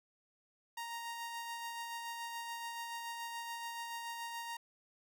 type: tone with tremolo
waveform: sawtooth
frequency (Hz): 932.3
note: A#5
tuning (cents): 0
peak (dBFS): -36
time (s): 0.77-4.57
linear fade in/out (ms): 5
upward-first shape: sine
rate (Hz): 7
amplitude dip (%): 30
effects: none